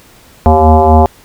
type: tone with frequency modulation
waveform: sine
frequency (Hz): 392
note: G4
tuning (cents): 0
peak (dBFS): -3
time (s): 0.46-1.06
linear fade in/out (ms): 0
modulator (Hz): 156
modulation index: 3.2
effects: pink hiss -42 dBFS RMS until 1.24 s